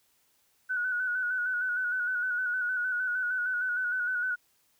sine tone with vibrato, 1480 Hz, F#6, in tune, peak -27 dBFS, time 0.69-4.36 s, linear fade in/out 20 ms, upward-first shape square, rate 6.5 Hz, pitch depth 36 cents each way, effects white hiss -69 dBFS RMS until 4.79 s

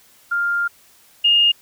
sine tone pair in turn, 1400 / 2837 Hz, F6 / F7, +4 / +27 cents, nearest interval octave, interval 1223 cents, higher second, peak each -17 / -11 dBFS, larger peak second, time 0.31-0.68 / 1.24-1.52 s, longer first, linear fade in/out 10 ms, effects white hiss -52 dBFS RMS until 1.61 s

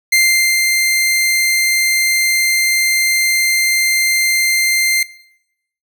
sawtooth tone with ADSR envelope, 2093 Hz, C7, in tune, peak -5 dBFS, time 0.12-5.03 s, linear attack 8 ms, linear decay 430 ms, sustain -3 dB, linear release 3 ms, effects noise-tail reverb RT60 0.8 s tail -20 dB re dry

